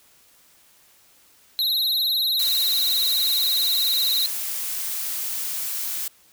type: tone with vibrato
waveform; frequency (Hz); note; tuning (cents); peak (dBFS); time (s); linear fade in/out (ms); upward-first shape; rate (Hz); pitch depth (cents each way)
square; 3951; B7; 0; -20; 1.59-4.26; 0; sine; 20; 91
type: noise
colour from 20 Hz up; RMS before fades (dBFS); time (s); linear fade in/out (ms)
blue; -28; 2.39-6.08; 5
effects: white hiss -56 dBFS RMS until 6.32 s